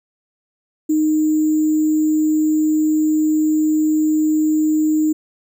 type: tone with sample-and-hold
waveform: sine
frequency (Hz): 309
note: D#4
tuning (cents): -12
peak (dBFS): -13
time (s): 0.89-5.13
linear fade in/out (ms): 10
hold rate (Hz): 7350
effects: none